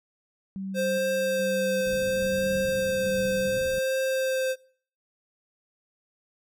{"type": "tone with tremolo", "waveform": "sine", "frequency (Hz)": 192.7, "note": "G3", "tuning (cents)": -29, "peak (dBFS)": -31, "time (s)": [0.56, 3.57], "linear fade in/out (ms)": 0, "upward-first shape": "square", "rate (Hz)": 1.2, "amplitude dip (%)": 40}
{"type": "tone with vibrato", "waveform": "square", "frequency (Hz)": 523.3, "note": "C5", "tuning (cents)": 0, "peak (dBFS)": -25, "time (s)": [0.74, 4.56], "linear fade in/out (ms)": 50, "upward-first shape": "triangle", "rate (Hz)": 0.69, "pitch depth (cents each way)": 16}
{"type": "low-pass noise", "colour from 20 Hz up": "white", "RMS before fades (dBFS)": -41, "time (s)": [1.86, 3.79], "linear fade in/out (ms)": 0, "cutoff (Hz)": 210, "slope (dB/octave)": 24}
{"effects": ["noise-tail reverb RT60 0.5 s tail -23 dB re dry"]}